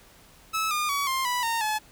sawtooth tone with pitch steps, 1300 / 1212.9 / 1131.7 / 1055.9 / 985.2 / 919.2 / 857.7 Hz, E6 / D#6 / C#6 / C6 / B5 / A#5 / A5, -24 / -45 / +35 / +15 / -5 / -25 / -44 cents, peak -21 dBFS, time 0.53-1.79 s, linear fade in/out 20 ms, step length 180 ms, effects pink hiss -54 dBFS RMS until 1.91 s

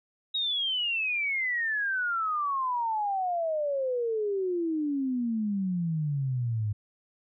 sine exponential sweep, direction down, 3818 to 102.4 Hz, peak -26 dBFS, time 0.34-6.73 s, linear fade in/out 10 ms, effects none

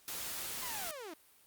white noise, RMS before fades -41 dBFS, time 0.08-0.91 s, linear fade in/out 0 ms
sawtooth linear sweep, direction down, 1054 to 293.7 Hz, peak -40 dBFS, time 0.62-1.14 s, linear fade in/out 5 ms
effects white hiss -64 dBFS RMS until 1.46 s + Opus 48 kbps

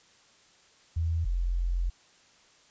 sine tone pair in turn, 82.41 / 43.76 Hz, E2 / F1, 0 / +4 cents, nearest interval major seventh, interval 1096 cents, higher first, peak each -25 dBFS, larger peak neither, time 0.96-1.25 / 1.25-1.9 s, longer second, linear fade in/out 10 ms, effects white hiss -60 dBFS RMS until 2.7 s + resampled to 16000 Hz

